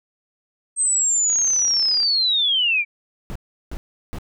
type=linear sweep; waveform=sine; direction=down; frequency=8372 to 2291 Hz; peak=-16 dBFS; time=0.76-2.85 s; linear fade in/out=50 ms
type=click train; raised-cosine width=0.3 ms; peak=-22 dBFS; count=26; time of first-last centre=1.3-2.031 s; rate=34.2 Hz
type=noise bursts; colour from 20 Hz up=brown; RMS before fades=-29 dBFS; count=3; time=3.3-4.185 s; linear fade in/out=0 ms; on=55 ms; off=360 ms
effects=none